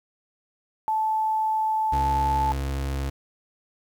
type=tone; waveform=sine; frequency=873 Hz; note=A5; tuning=14 cents flat; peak=-21 dBFS; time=0.88-2.52 s; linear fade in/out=0 ms
type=tone with pitch glide; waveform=35% pulse; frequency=68.7 to 68.23 Hz; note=C#2 to C#2; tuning=-15 to -27 cents; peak=-24 dBFS; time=1.92-3.1 s; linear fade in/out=10 ms; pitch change=-12 cents; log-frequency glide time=2.36-2.44 s
effects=9-bit